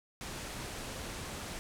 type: low-pass noise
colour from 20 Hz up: pink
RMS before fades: -42 dBFS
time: 0.21-1.59 s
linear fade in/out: 0 ms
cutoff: 11000 Hz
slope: 24 dB/octave
effects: none